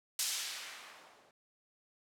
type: noise with low-pass filter sweep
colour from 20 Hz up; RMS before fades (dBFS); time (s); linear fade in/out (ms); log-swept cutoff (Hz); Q
violet; -42; 0.19-1.31; 2; 7100 to 430; 0.78
effects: none